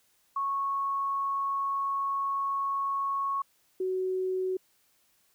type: tone pair in turn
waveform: sine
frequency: 1103 / 373.1 Hz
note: C#6 / F#4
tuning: -9 / +14 cents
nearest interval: octave + perfect fifth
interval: 1877 cents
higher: first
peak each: -27 dBFS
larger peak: neither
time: 0.36-3.42 / 3.8-4.57 s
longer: first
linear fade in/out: 5 ms
effects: white hiss -68 dBFS RMS until 5.34 s